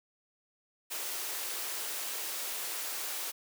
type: high-pass noise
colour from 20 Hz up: white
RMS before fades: -37 dBFS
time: 0.9-3.32 s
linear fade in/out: 20 ms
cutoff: 330 Hz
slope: 24 dB/octave
effects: none